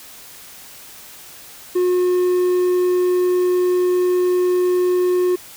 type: tone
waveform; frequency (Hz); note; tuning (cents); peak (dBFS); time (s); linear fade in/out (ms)
triangle; 361; F#4; -43; -12; 1.75-5.36; 10
effects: white hiss -40 dBFS RMS until 5.56 s